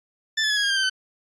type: tone with pitch steps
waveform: 20% pulse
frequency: 1763 / 1726.7 / 1691.2 / 1656.4 / 1622.3 / 1588.9 / 1556.2 / 1524.2 Hz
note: A6 / A6 / G#6 / G#6 / G#6 / G6 / G6 / G6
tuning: +3 / -33 / +31 / -5 / -41 / +23 / -13 / -49 cents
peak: -15 dBFS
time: 0.37-0.898 s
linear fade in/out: 10 ms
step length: 66 ms
effects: resampled to 22050 Hz